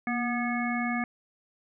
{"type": "harmonic tone with a mistuned harmonic", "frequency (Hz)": 243.2, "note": "B3", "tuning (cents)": -26, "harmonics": [1, 3, 5, 7, 9], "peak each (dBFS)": [-29, -34, -37, -36, -34], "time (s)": [0.07, 1.04], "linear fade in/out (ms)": 2, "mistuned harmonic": 1, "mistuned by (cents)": -46, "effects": []}